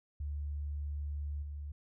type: tone with level steps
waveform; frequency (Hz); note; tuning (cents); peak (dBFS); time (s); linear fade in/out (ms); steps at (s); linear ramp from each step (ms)
sine; 72.9; D2; -12; -35 / -39; 0.2-1.72; 5; 1.42; 10
effects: none